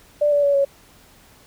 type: tone with pitch steps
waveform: sine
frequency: 589 / 577.9 / 567 / 556.3 Hz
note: D5 / D5 / C#5 / C#5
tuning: +5 / -28 / +39 / +6 cents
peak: -14 dBFS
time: 0.21-0.65 s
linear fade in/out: 10 ms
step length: 110 ms
effects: pink hiss -51 dBFS RMS until 1.46 s